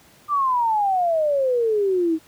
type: exponential sweep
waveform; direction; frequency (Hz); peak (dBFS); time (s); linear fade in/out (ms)
sine; down; 1200 to 311.8; -17; 0.28-2.19; 50
effects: pink hiss -52 dBFS RMS until 2.27 s + high-pass 80 Hz 12 dB/octave